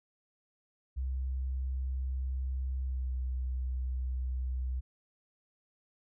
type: tone with pitch glide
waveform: sine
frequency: 65.1 to 63.54 Hz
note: C2 to B1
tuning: -8 to +50 cents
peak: -31 dBFS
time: 0.96-4.81 s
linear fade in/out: 20 ms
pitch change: -42 cents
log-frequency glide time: 2.84-3.11 s
effects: none